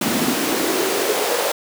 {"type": "noise with high-pass filter sweep", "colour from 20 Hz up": "pink", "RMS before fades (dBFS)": -20, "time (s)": [0.01, 1.52], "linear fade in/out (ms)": 5, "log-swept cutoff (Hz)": [220, 560], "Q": 3.5, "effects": []}